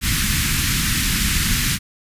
pink band-stop noise, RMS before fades -19 dBFS, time 0.01-1.79 s, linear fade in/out 50 ms, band 240 to 1500 Hz, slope 24 dB/octave, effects resampled to 32000 Hz

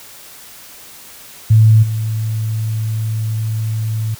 sine tone with level steps, 110 Hz, A2, in tune, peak -5 / -16 dBFS, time 1.5-4.15 s, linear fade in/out 10 ms, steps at 1.82 s, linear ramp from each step 20 ms, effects white hiss -38 dBFS RMS until 4.19 s

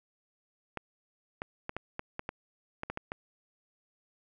clicks, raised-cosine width 0.5 ms, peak -20 dBFS, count 11, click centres 0.773 / 1.419 / 1.694 / 1.766 / 1.994 / 2.194 / 2.291 / 2.834 / 2.9 / 2.974 / 3.119 s, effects none

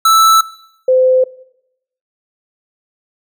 square / sine tone pair in turn, 1318.5 / 514.3 Hz, E6 / C5, 0 / -30 cents, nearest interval octave + major third, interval 1630 cents, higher first, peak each -7 dBFS, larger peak neither, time 0.05-0.41 / 0.88-1.24 s, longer neither, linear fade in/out 5 ms, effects noise-tail reverb RT60 0.8 s tail -20 dB re dry

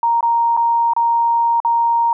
sine tone with dropouts, 932.3 Hz, A#5, in tune, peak -12 dBFS, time 0.03-2.13 s, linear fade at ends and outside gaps 2 ms, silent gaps 0.208-0.228 / 0.567-0.573 / 0.935-0.964 / 1.602-1.648 s, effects none

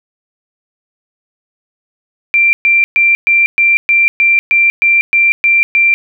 sine tone bursts, 2362 Hz, D7, 9 cents sharp, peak -6 dBFS, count 12, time 2.34-5.94 s, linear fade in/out 0 ms, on 190 ms, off 120 ms, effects none

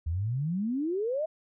sine exponential sweep, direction up, 75.9 to 651 Hz, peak -27 dBFS, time 0.06-1.26 s, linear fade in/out 10 ms, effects none

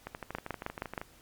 two click trains, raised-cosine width 0.5 ms, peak -18 / -23 dBFS, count 5 / 13, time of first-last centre 0.35-0.978 / 0.07-1.015 s, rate 6.37 / 12.7 Hz, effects pink hiss -59 dBFS RMS until 1.21 s + MP3 96 kbps

